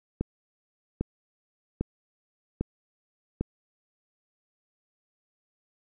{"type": "click train", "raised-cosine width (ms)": 3, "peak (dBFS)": -14, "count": 5, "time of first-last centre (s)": [0.21, 3.41], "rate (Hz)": 1.25, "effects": []}